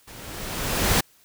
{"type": "noise with level ramp", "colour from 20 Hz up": "pink", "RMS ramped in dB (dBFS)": [-43, -18], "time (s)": [0.07, 1.01], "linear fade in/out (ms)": 10, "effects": ["white hiss -58 dBFS RMS until 1.24 s"]}